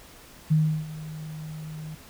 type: tone with ADSR envelope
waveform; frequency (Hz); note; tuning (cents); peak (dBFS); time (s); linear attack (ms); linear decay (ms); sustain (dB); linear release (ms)
sine; 155.56; D#3; 0; -16; 0.5-1.95; 18; 330; -18; 3
effects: pink hiss -49 dBFS RMS until 2.09 s